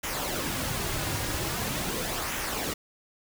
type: noise with flanger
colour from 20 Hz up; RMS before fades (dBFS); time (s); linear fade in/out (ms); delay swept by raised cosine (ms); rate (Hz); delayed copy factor
pink; -31; 0.03-2.74; 10; 0.22 to 4.62; 0.43; -0.5
effects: none